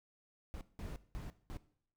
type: noise bursts at uneven times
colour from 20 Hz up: brown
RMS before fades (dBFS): -44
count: 4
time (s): 0.54-0.61 / 0.79-0.96 / 1.15-1.3 / 1.5-1.57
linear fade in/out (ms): 0
effects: noise-tail reverb RT60 0.6 s tail -17 dB re dry